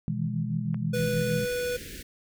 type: chord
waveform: sine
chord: E major seventh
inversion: second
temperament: equal with one note detuned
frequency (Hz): 123.47 / 158.47 / 164.81 / 207.7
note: B2 / D#3 / E3 / G#3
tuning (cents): 0 / +32 / 0 / 0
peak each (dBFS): -32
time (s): 0.08-1.45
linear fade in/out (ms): 0
type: click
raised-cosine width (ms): 0.5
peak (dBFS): -28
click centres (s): 0.744
type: tone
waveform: square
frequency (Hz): 491.4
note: B4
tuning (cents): -9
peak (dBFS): -28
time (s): 0.93-1.77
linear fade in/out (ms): 10
type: band-stop noise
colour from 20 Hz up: pink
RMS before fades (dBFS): -41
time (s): 0.94-2.03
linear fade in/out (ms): 10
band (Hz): 540 to 1500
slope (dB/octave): 96
effects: none